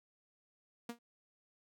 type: tone with exponential decay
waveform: sawtooth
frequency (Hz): 236.2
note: A#3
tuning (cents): +23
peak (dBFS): -33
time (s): 0.89-0.99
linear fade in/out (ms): 5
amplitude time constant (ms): 21
effects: none